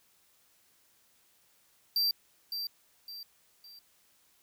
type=tone with echo; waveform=square; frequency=4699 Hz; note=D8; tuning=in tune; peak=-26 dBFS; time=1.96-2.11 s; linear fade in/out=2 ms; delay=560 ms; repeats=3; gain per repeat=-8 dB; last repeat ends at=3.79 s; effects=white hiss -67 dBFS RMS until 4.42 s